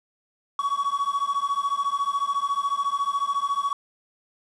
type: beating tone pair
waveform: triangle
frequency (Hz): 1118 / 1132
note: C#6 / C#6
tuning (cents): +14 / +36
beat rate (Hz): 14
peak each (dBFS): -24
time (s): 0.59-3.73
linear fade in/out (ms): 2
effects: resampled to 22050 Hz + 8-bit